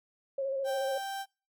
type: tone with vibrato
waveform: sine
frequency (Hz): 542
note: C#5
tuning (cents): -39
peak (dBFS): -29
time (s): 0.38-0.98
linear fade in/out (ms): 5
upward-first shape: square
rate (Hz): 14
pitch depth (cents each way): 25
type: tone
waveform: 35% pulse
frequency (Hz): 784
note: G5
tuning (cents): 0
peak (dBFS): -33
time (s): 0.64-1.26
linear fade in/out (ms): 50
effects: noise-tail reverb RT60 0.3 s tail -23 dB re dry